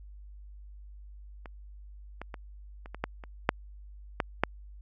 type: clicks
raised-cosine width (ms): 0.5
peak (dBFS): -28 / -23 / -24 / -30 / -25 / -14 / -29 / -6 / -11 / -7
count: 10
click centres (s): 1.458 / 2.216 / 2.342 / 2.859 / 2.946 / 3.04 / 3.238 / 3.491 / 4.202 / 4.436
effects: added 50 Hz sine -45 dBFS peak until 4.81 s